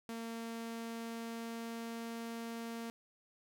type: tone with pitch glide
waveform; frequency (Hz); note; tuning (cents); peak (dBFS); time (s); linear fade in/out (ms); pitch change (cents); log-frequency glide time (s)
sawtooth; 228.9 to 230.5; A#3 to A#3; -31 to -19; -37; 0.09-2.9; 0; +12; 0.22-2.18
effects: none